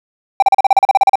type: tone bursts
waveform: triangle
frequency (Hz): 784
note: G5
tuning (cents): 0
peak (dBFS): -3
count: 13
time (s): 0.4-1.156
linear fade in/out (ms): 2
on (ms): 24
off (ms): 37
effects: none